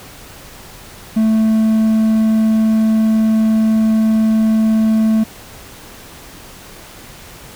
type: tone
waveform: triangle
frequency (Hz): 220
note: A3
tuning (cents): 0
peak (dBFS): -8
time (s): 1.16-5.24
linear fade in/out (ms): 10
effects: pink hiss -37 dBFS RMS until 7.55 s